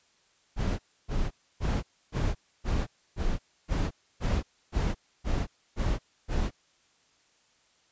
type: noise bursts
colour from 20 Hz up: brown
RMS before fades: -27 dBFS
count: 12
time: 0.56-6.51 s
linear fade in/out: 50 ms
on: 230 ms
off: 290 ms
effects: white hiss -66 dBFS RMS until 7.91 s + resampled to 16000 Hz